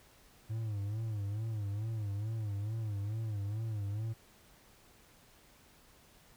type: tone with vibrato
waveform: triangle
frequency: 106.2 Hz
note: G#2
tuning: 39 cents sharp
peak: -32 dBFS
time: 0.49-4.14 s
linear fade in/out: 20 ms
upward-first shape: sine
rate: 2.3 Hz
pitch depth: 110 cents each way
effects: pink hiss -62 dBFS RMS until 6.36 s